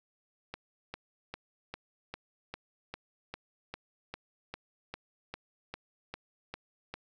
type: click train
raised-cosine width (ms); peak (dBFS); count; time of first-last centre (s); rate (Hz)
0.3; -23; 17; 0.54-6.94; 2.5
effects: none